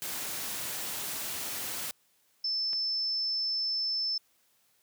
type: noise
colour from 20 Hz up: white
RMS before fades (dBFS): -36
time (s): 0.02-1.91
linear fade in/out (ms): 0
type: tone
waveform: sine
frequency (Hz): 5280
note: E8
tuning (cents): +2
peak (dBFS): -28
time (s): 2.44-4.18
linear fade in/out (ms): 5
type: click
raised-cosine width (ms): 0.3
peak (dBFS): -30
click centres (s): 2.732
effects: white hiss -69 dBFS RMS until 4.82 s + high-pass 80 Hz 12 dB/octave